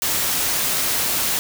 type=noise; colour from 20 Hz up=white; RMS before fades=-21 dBFS; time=0.02-1.39 s; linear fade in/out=0 ms; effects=none